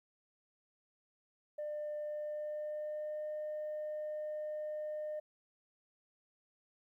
sine tone with pitch glide, 599 to 608.1 Hz, D5 to D#5, +34 to -40 cents, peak -36 dBFS, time 1.58-5.2 s, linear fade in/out 10 ms, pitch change +26 cents, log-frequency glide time 2.01-3.28 s, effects tanh soft clip ceiling -35 dBFS + 13-bit

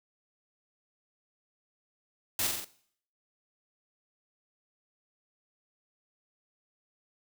white noise with echo, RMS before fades -30 dBFS, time 2.39-2.47 s, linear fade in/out 2 ms, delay 44 ms, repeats 4, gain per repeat -3 dB, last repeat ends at 2.646 s, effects noise-tail reverb RT60 0.6 s tail -18 dB re dry

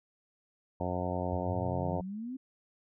harmonic tone, 90.2 Hz, F#2, 44 cents flat, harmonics 1 / 2 / 3 / 4 / 5 / 6 / 7 / 8 / 9 / 10, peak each -37 / -38 / -40 / -42 / -43 / -39 / -39 / -40 / -46 / -42 dBFS, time 0.8-2.01 s, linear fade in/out 5 ms
sine exponential sweep, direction up, 80.3 to 269.2 Hz, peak -36 dBFS, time 1.32-2.37 s, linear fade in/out 10 ms
effects none

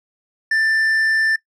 sine tone with tanh clipping, 1775 Hz, A6, 15 cents sharp, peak -16 dBFS, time 0.51-1.36 s, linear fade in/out 5 ms, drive 6 dB, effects noise-tail reverb RT60 0.1 s tail -20 dB re dry

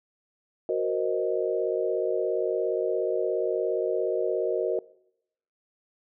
sine chord, C half-diminished seventh, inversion second, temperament equal, 370 / 466.2 / 523.3 / 622.3 Hz, Gb4 / Bb4 / C5 / Eb5, 0 / 0 / 0 / 0 cents, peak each -28 / -28 / -32 / -30 dBFS, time 0.69-4.79 s, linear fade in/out 2 ms, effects noise-tail reverb RT60 0.8 s tail -22 dB re dry

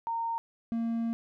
sine / triangle tone pair in turn, 920 / 230 Hz, A#5 / A#3, -23 / -23 cents, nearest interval 2 octaves, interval 2400 cents, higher first, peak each -29 / -26 dBFS, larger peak second, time 0.07-0.38 / 0.72-1.13 s, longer second, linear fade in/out 0 ms, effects none

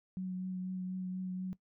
sine tone with vibrato, 184.9 Hz, F#3, 1 cent flat, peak -35 dBFS, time 0.17-1.53 s, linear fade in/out 0 ms, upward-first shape triangle, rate 4.1 Hz, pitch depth 17 cents each way, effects noise-tail reverb RT60 0.1 s tail -18 dB re dry

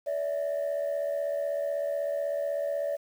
sine tone pair together, 574 / 650.1 Hz, D5 / E5, -40 / -24 cents, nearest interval major second, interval 216 cents, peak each -27 / -31 dBFS, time 0.06-2.97 s, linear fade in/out 20 ms, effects tanh soft clip ceiling -24 dBFS + 9-bit

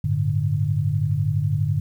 sine chord, G suspended second, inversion none, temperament equal, 98 / 110 / 146.83 Hz, G2 / A2 / D3, 0 / 0 / 0 cents, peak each -24 / -24 / -22 dBFS, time 0.04-1.8 s, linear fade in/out 5 ms, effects 9-bit

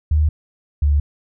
sine tone pair in turn, 76.3 / 72.58 Hz, D#2 / D2, -33 / -20 cents, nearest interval minor second, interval 87 cents, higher first, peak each -12 dBFS, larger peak neither, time 0.11-0.29 / 0.82-1 s, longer neither, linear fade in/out 5 ms, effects none

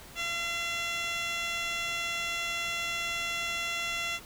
15% pulse tone with band-pass filter, 682 Hz, F5, 41 cents flat, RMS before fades -33 dBFS, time 0.15-4.2 s, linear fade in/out 50 ms, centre 3600 Hz, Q 1.4, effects pink hiss -49 dBFS RMS until 4.25 s

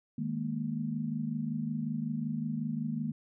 sine chord, D# suspended fourth, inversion none, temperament equal, 155.56 / 207.7 / 233.1 Hz, D#3 / G#3 / A#3, 0 / 0 / 0 cents, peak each -36 / -37 / -34 dBFS, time 0.18-3.12 s, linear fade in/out 5 ms, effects none

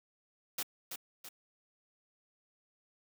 white noise with echo, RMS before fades -36 dBFS, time 0.58-0.63 s, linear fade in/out 5 ms, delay 330 ms, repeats 2, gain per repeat -6 dB, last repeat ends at 1.29 s, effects high-pass 150 Hz 12 dB/octave

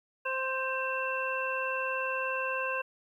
harmonic tone with a mistuned harmonic, 523.3 Hz, C5, in tune, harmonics 1 / 2 / 3 / 5, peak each -35 / -35 / -35 / -35 dBFS, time 0.25-2.82 s, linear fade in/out 10 ms, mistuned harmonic 5, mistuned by +49 cents, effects 11-bit

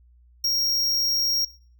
square tone, 5588 Hz, F8, in tune, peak -21 dBFS, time 0.44-1.45 s, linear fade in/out 5 ms, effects noise-tail reverb RT60 0.4 s tail -19 dB re dry + added 60 Hz sine -52 dBFS peak until 1.79 s

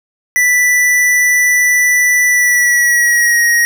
square tone with pitch glide, 1975.5 to 1886.3 Hz, B6 to A#6, 0 to +20 cents, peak -9 dBFS, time 0.36-3.65 s, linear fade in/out 0 ms, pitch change -80 cents, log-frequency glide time 2.28-3.42 s, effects none

